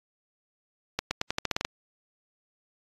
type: accelerating click train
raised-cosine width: 0.2 ms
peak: -9 dBFS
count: 10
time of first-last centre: 0.99-1.649 s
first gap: 120 ms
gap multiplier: 0.87
effects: AAC 32 kbps